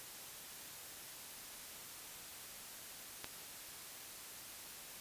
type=click; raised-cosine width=0.2 ms; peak=-25 dBFS; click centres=3.244 s; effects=white hiss -51 dBFS RMS until 5 s + resampled to 32000 Hz